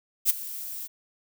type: noise with ADSR envelope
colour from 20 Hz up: violet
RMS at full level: -18 dBFS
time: 0.25-0.88 s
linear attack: 47 ms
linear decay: 17 ms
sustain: -18 dB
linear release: 26 ms
effects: none